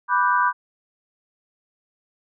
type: chord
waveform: sine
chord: G major seventh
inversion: first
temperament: equal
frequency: 987.8 / 1174.7 / 1480 / 1568 Hz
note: B5 / D6 / F#6 / G6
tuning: 0 / 0 / 0 / 0 cents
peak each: -19 / -22 / -25 / -24 dBFS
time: 0.08-0.53 s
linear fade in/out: 50 ms
effects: none